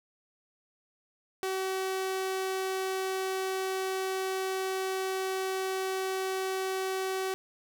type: tone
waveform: sawtooth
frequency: 379.6 Hz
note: F#4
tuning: 44 cents sharp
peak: -26 dBFS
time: 1.43-7.34 s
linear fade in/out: 0 ms
effects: none